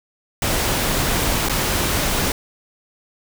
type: noise with dropouts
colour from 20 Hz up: pink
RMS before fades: -20 dBFS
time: 0.42-2.32 s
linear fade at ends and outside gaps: 2 ms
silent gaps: 1.487-1.495 s
effects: none